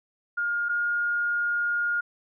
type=tone pair in turn; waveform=sine; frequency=1417 / 1422.3 Hz; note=F6 / F6; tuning=+25 / +31 cents; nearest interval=unison; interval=6 cents; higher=second; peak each=-24 / -23 dBFS; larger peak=second; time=0.37-0.69 / 0.69-2.01 s; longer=second; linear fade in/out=10 ms; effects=none